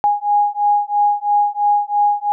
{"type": "beating tone pair", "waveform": "sine", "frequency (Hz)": [823, 826], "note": ["G#5", "G#5"], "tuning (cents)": [-16, -10], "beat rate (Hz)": 3, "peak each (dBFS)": -16, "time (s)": [0.04, 2.32], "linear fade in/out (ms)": 0, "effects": []}